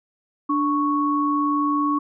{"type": "tone pair together", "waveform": "sine", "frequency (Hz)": [293.7, 1109], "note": ["D4", "C#6"], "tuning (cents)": [0, 0], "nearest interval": "octave + major seventh", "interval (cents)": 2300, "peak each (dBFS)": -21, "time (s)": [0.49, 1.99], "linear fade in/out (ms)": 10, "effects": []}